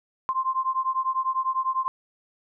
sine beating tone pair, 1045 / 1055 Hz, C6 / C6, -2 / +14 cents, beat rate 10 Hz, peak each -26 dBFS, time 0.29-1.88 s, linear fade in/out 0 ms, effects none

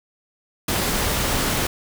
pink noise, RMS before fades -22 dBFS, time 0.68-1.67 s, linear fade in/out 5 ms, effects none

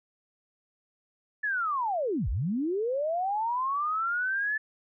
sine linear two-way sweep, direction down then up, 1751 to 41.79 to 1751 Hz, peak -26 dBFS, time 1.43-4.58 s, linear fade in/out 10 ms, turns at 2.29 s, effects none

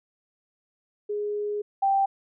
sine tone pair in turn, 415.3 / 784 Hz, G#4 / G5, 0 / 0 cents, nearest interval major seventh, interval 1100 cents, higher second, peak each -26 / -19 dBFS, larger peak second, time 1.09-1.62 / 1.82-2.06 s, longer first, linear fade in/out 10 ms, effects none

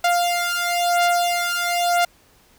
sawtooth beating tone pair, 699 / 700 Hz, F5 / F5, +1 / +4 cents, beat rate 1 Hz, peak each -17 dBFS, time 0.04-2.05 s, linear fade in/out 5 ms, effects pink hiss -55 dBFS RMS until 2.58 s

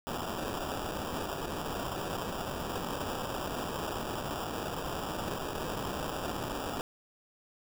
blue noise with sample-and-hold, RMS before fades -36 dBFS, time 0.07-6.81 s, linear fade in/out 0 ms, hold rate 2100 Hz, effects none

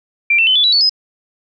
sine tone with pitch steps, 2361 / 2681 / 3044 / 3457 / 3925 / 4457 / 5061 Hz, D7 / E7 / F#7 / A7 / B7 / C#8 / D#8, +9 / +29 / +48 / -31 / -11 / +9 / +29 cents, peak -9 dBFS, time 0.3-0.895 s, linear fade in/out 5 ms, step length 85 ms, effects none

